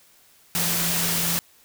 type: tone in noise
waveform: sine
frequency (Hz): 170.4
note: F3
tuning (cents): -42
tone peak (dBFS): -30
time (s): 0.55-1.39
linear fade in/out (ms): 0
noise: white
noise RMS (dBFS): -24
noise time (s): 0.55-1.39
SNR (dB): -9
effects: white hiss -56 dBFS RMS until 1.64 s